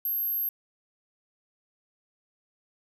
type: tone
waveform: sine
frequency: 12544 Hz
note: G9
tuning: in tune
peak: -26 dBFS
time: 0.05-0.49 s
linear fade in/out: 2 ms
effects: none